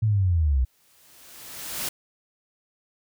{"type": "linear sweep", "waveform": "sine", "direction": "down", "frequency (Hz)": [112.6, 60.2], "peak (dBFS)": -18, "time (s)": [0.02, 0.65], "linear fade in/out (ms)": 10}
{"type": "noise with exponential growth", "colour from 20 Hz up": "white", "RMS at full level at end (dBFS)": -28, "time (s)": [0.64, 1.89], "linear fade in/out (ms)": 5, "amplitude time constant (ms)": 270}
{"effects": []}